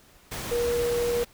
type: tone in noise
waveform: sine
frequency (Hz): 477.3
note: A#4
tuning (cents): +41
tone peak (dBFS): -23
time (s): 0.51-1.24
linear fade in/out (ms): 10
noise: pink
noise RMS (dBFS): -34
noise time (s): 0.31-1.25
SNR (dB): +8
effects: pink hiss -56 dBFS RMS until 1.33 s